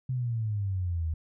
sine exponential sweep, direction down, 130.81 to 77.78 Hz, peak -27 dBFS, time 0.09-1.14 s, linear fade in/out 5 ms, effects none

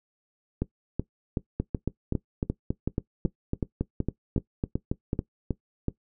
two click trains, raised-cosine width 3 ms, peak -13 / -13 dBFS, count 14 / 15, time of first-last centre 1.6-5.191 / 0.62-5.883 s, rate 3.62 / 2.66 Hz, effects noise-tail reverb RT60 0.1 s tail -18 dB re dry

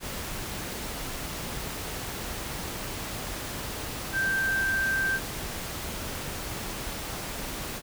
sine tone in noise, 1568 Hz, G6, in tune, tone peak -24 dBFS, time 4.12-5.2 s, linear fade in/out 50 ms, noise pink, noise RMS -35 dBFS, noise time 0-7.82 s, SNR +8 dB, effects none

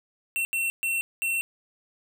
square tone bursts at uneven times, 2711 Hz, E7, 48 cents sharp, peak -25 dBFS, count 4, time 0.36-0.45 / 0.53-0.7 / 0.83-1.01 / 1.22-1.41 s, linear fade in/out 0 ms, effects none

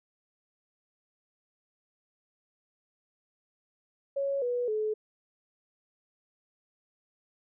sine tone with pitch steps, 554.4 / 488.2 / 430 Hz, C#5 / B4 / A4, 0 / -20 / -40 cents, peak -27 dBFS, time 4.16-4.94 s, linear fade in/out 10 ms, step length 260 ms, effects none

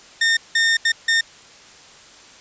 sawtooth tone bursts at uneven times, 1823 Hz, A#6, 39 cents flat, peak -11 dBFS, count 4, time 0.21-0.37 / 0.55-0.77 / 0.85-0.92 / 1.08-1.21 s, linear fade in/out 5 ms, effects white hiss -45 dBFS RMS until 2.4 s + resampled to 16000 Hz

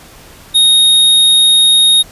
square tone, 3729 Hz, A#7, in tune, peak -6 dBFS, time 0.54-2.03 s, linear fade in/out 20 ms, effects pink hiss -38 dBFS RMS until 2.11 s + resampled to 32000 Hz

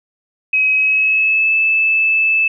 sine tone with pitch glide, 2544 to 2623 Hz, D#7 to E7, +38 to -9 cents, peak -11 dBFS, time 0.53-2.48 s, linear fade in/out 5 ms, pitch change +53 cents, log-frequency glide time 0.75-1.55 s, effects none

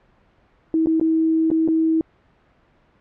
sine tone with dropouts, 321.8 Hz, E4, 42 cents flat, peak -15 dBFS, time 0.74-2.01 s, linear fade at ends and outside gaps 1 ms, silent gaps 0.86-0.87 / 0.998-1.012 / 1.503-1.514 / 1.677-1.685 s, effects pink hiss -58 dBFS RMS until 3 s + low-pass 2000 Hz 12 dB/octave

